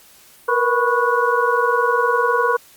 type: tone cluster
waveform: sine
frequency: 467.2 / 487 / 989 / 1101 / 1461 Hz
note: A#4 / B4 / B5 / C#6 / F#6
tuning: +4 / -24 / +2 / -12 / -22 cents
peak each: -21 dBFS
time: 0.48-2.57 s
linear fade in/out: 10 ms
effects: white hiss -48 dBFS RMS until 2.76 s + Opus 48 kbps